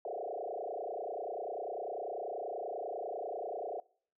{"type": "tone with frequency modulation", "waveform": "sine", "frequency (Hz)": 572, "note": "D5", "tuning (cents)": -46, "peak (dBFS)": -36, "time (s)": [0.05, 3.8], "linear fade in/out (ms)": 2, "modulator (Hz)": 30.2, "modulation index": 5.7, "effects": ["noise-tail reverb RT60 0.5 s tail -23 dB re dry"]}